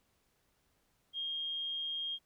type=tone; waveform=sine; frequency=3231 Hz; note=G#7; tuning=48 cents flat; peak=-35 dBFS; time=1.13-2.19 s; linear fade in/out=50 ms; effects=pink hiss -75 dBFS RMS until 2.25 s